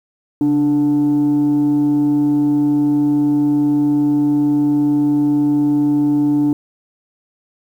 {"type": "tone pair together", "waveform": "sine", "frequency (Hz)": [138.61, 293.7], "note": ["C#3", "D4"], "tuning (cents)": [0, 0], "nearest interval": "octave + minor second", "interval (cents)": 1300, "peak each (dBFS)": [-21, -10], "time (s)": [0.41, 6.53], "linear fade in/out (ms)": 2, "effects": ["tanh soft clip ceiling -10 dBFS", "8-bit"]}